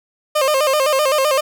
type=tone with vibrato; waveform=30% pulse; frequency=569 Hz; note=C#5; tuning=45 cents sharp; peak=-11 dBFS; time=0.35-1.41 s; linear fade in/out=10 ms; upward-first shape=square; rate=7.8 Hz; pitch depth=110 cents each way; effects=none